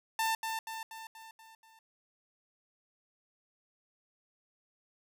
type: tone with echo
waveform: sawtooth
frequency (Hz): 893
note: A5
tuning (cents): +25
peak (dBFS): -25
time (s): 0.19-0.35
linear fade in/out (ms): 2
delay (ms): 240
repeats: 6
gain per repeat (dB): -5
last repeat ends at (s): 1.79
effects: none